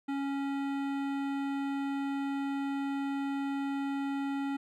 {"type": "tone with hard clipping", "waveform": "sine", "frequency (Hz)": 277.2, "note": "C#4", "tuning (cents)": 0, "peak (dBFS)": -33, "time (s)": [0.08, 4.57], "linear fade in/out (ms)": 10, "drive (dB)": 16, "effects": []}